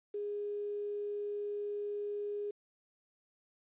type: tone with quantisation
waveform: sine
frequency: 412 Hz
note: G#4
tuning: 14 cents flat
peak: -35 dBFS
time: 0.14-2.51 s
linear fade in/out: 5 ms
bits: 10
effects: resampled to 8000 Hz